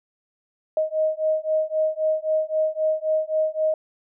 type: beating tone pair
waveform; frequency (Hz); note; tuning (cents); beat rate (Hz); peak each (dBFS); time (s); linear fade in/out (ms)
sine; 624 / 627.8; D#5 / D#5; +5 / +15; 3.8; -23; 0.77-3.74; 2
effects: none